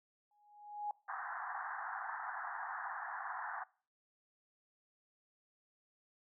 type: tone with exponential growth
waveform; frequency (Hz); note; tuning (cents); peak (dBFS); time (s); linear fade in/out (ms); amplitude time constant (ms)
sine; 831; G#5; +1; -34; 0.31-0.91; 2; 130
type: band-pass noise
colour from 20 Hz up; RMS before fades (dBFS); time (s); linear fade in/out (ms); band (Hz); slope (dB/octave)
pink; -43; 1.08-3.64; 10; 730 to 1800; 96
effects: noise-tail reverb RT60 0.4 s tail -22 dB re dry